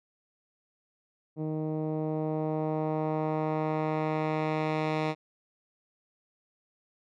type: tone with low-pass filter sweep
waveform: 10% pulse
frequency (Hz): 155.56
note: D#3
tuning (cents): 0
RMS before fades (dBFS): -30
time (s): 1.36-5.15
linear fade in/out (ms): 50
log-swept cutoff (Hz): 350 to 3400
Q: 0.84
effects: none